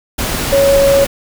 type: tone in noise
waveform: sine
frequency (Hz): 554.4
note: C#5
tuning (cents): 0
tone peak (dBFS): -7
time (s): 0.52-1.05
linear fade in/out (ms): 10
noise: pink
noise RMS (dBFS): -18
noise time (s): 0.18-1.07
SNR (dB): +8
effects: none